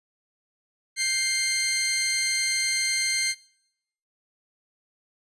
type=tone pair together; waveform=15% pulse; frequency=1566 / 2104 Hz; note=G6 / C7; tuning=-2 / +9 cents; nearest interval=perfect fourth; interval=511 cents; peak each=-29 / -17 dBFS; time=0.96-3.35 s; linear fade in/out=50 ms; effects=noise-tail reverb RT60 0.8 s tail -24 dB re dry + resampled to 24000 Hz